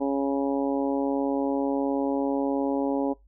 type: harmonic tone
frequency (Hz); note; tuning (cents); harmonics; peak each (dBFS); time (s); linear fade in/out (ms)
138.59; C#3; 0; 2 / 3 / 4 / 5 / 6 / 7; -25 / -31 / -30 / -38 / -34 / -39; 0-3.14; 20
effects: noise-tail reverb RT60 0.2 s tail -22 dB re dry + added 50 Hz sine -54 dBFS peak until 3.27 s